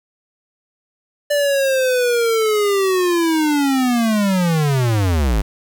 square linear sweep, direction down, 587.3 to 46.8 Hz, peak -15 dBFS, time 1.3-5.42 s, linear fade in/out 10 ms, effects 7-bit

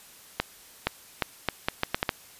accelerating click train, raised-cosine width 0.3 ms, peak -7 dBFS, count 9, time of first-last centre 0.4-2.092 s, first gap 470 ms, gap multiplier 0.75, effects white hiss -51 dBFS RMS until 2.39 s + resampled to 32000 Hz

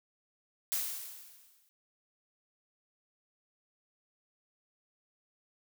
blue noise with exponential decay, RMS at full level -31 dBFS, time 0.72-1.69 s, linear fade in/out 0 ms, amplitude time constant 210 ms, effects none

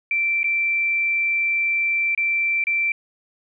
sine tone with dropouts, 2344 Hz, D7, 4 cents flat, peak -18 dBFS, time 0.11-2.92 s, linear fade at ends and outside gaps 2 ms, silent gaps 0.432-0.442 / 2.149-2.176 / 2.64-2.669 s, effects none

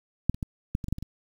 clicks, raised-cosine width 5 ms, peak -8 / -25 / -17 / -13 / -21 / -20 / -13 / -24 / -23 dBFS, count 9, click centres 0.296 / 0.345 / 0.428 / 0.751 / 0.842 / 0.884 / 0.926 / 0.984 / 1.026 s, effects 8-bit

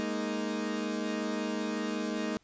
30% pulse chord, Ab suspended second, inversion none, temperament equal, 207.7 / 233.1 / 311.1 Hz, Ab3 / Bb3 / Eb4, 0 / 0 / 0 cents, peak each -33 / -33 / -33 dBFS, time 0-2.37 s, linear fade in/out 0 ms, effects pink hiss -67 dBFS RMS until 2.43 s + resampled to 16000 Hz

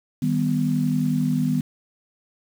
sine chord, Eb augmented, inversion none, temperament equal, 155.56 / 196 / 246.9 Hz, Eb3 / G3 / B3, 0 / 0 / 0 cents, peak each -23 / -26 / -22 dBFS, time 0.22-1.61 s, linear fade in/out 5 ms, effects 7-bit

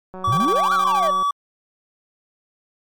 click train, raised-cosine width 1 ms, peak -22 dBFS, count 203, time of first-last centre 0.14-1.226 s, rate 186 Hz
triangle tone, 1144 Hz, D6, 46 cents flat, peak -15 dBFS, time 0.24-1.31 s, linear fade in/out 5 ms
triangle exponential two-way sweep, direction up then down, 92.5 to 1473 to 570 Hz, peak -18 dBFS, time 0.27-1.11 s, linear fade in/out 10 ms, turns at 0.73 s
sawtooth tone bursts, 790 Hz, G5, 13 cents sharp, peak -24 dBFS, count 10, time 0.32-1.077 s, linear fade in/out 5 ms, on 55 ms, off 23 ms
effects MP3 96 kbps

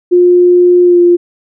sine tone with pitch glide, 355.6 to 349.5 Hz, F4 to F4, +31 to +1 cents, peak -3 dBFS, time 0.11-1.17 s, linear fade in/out 20 ms, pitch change -30 cents, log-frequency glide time 0.83-1 s, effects none

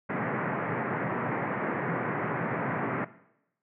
pink band-pass noise, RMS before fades -31 dBFS, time 0.09-3.05 s, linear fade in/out 10 ms, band 120 to 2100 Hz, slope 48 dB/octave, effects noise-tail reverb RT60 0.8 s tail -17 dB re dry

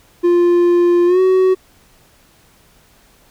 triangle tone with pitch glide, 349.2 to 374.3 Hz, F4 to F#4, 0 to +20 cents, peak -7 dBFS, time 0.23-1.55 s, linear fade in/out 20 ms, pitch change +120 cents, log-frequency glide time 1.06-1.2 s, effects pink hiss -51 dBFS RMS until 3.3 s

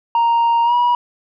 sine tone with pitch glide, 932.3 to 967.4 Hz, A#5 to B5, 0 to -36 cents, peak -9 dBFS, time 0.15-0.95 s, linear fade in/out 2 ms, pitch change +64 cents, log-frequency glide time 0.64-0.74 s, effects tanh soft clip ceiling -11 dBFS

